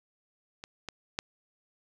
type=clicks; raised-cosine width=0.2 ms; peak=-24 / -20 / -13 dBFS; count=3; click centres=0.639 / 0.887 / 1.189 s; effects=none